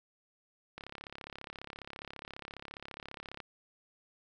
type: click train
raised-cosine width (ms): 0.3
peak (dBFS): -27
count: 92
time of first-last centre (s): 0.78-3.402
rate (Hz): 34.7
effects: none